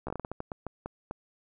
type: slowing click train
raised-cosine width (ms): 1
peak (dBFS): -21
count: 13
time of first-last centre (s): 0.07-1.111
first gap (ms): 14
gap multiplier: 1.3
effects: none